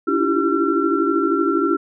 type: tone cluster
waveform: sine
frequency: 285.1 / 329 / 341.7 / 392.2 / 1356 Hz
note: C#4 / E4 / F4 / G4 / E6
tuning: +49 / -3 / -38 / +1 / +49 cents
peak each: -22 dBFS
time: 0.07-1.77 s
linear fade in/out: 10 ms
effects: none